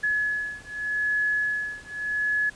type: beating tone pair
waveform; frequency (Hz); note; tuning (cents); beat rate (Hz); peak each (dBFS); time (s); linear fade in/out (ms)
sine; 1699 / 1699.83; G#6 / G#6; +39 / +40; 0.83; -27; 0.03-2.5; 10
effects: pink hiss -49 dBFS RMS until 2.55 s + resampled to 22050 Hz